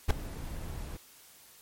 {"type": "noise with ADSR envelope", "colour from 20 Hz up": "brown", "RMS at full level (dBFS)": -18, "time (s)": [0.08, 0.97], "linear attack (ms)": 26, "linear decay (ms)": 4, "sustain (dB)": -21, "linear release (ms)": 6, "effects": ["white hiss -56 dBFS RMS until 1.61 s", "MP3 64 kbps"]}